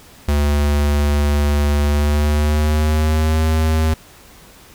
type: tone with pitch glide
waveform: square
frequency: 72.9 to 79.04 Hz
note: D2 to D#2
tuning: -12 to +28 cents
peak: -14 dBFS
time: 0.28-3.94 s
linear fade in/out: 5 ms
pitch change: +140 cents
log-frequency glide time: 1.86-3.43 s
effects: pink hiss -44 dBFS RMS until 4.74 s